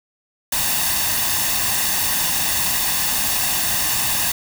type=noise with comb filter; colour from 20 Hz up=white; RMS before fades=-20 dBFS; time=0.52-4.32 s; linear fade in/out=5 ms; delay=1.1 ms; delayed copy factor=+0.6; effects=none